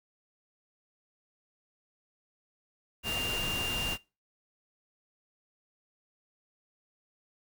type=tone in noise; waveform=sine; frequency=2794 Hz; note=F7; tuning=in tune; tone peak=-32 dBFS; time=3.03-3.98 s; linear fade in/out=50 ms; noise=pink; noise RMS=-36 dBFS; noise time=3.03-3.98 s; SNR=+1 dB; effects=noise-tail reverb RT60 0.3 s tail -22 dB re dry